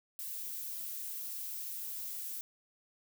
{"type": "noise", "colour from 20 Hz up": "violet", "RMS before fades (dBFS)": -41, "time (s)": [0.19, 2.41], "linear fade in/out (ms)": 0, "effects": []}